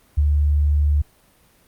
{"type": "tone with ADSR envelope", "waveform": "sine", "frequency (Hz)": 73.42, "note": "D2", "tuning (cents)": 0, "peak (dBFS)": -12, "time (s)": [0.17, 1.02], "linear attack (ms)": 13, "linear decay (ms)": 40, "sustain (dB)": -2, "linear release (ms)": 8, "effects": ["pink hiss -56 dBFS RMS until 1.67 s", "Opus 32 kbps"]}